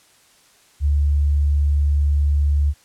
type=tone; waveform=sine; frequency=72.4 Hz; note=D2; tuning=24 cents flat; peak=-14 dBFS; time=0.8-2.74 s; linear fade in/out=50 ms; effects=white hiss -54 dBFS RMS until 2.84 s + low-pass 10000 Hz 12 dB/octave